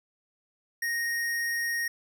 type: tone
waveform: square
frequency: 1864.7 Hz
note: A#6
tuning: in tune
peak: -28 dBFS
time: 0.82-1.88 s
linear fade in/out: 5 ms
effects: none